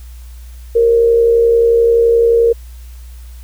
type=tone with amplitude modulation; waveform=sine; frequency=464.7 Hz; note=A#4; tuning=5 cents flat; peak=-5 dBFS; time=0.75-2.53 s; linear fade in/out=10 ms; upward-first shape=sine; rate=71.5 Hz; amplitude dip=45%; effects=added 60 Hz sine -30 dBFS peak until 3.43 s + white hiss -47 dBFS RMS until 3.43 s